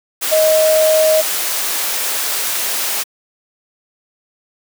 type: tone in noise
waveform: sine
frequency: 628 Hz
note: D#5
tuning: 16 cents sharp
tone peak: -9 dBFS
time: 0.31-1.22 s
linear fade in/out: 20 ms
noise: white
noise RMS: -19 dBFS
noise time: 0.21-3.04 s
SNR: +7 dB
effects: high-pass 400 Hz 12 dB/octave